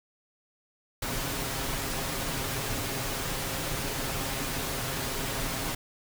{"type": "noise with comb filter", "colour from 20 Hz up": "pink", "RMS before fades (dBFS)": -32, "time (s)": [1.02, 5.75], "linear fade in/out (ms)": 5, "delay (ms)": 7.4, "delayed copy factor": 0.5, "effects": []}